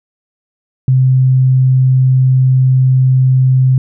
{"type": "tone", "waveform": "sine", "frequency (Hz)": 130, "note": "C3", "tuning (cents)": -11, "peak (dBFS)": -6, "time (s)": [0.88, 3.78], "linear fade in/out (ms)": 2, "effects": []}